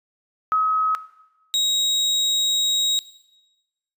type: tone pair in turn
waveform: sine / 35% pulse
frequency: 1275 / 3799 Hz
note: D#6 / A#7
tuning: +42 / +32 cents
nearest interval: octave + perfect fifth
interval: 1890 cents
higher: second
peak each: -16 dBFS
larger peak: neither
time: 0.52-0.95 / 1.54-2.99 s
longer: second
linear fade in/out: 0 ms
effects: noise-tail reverb RT60 1.0 s tail -17 dB re dry + resampled to 32000 Hz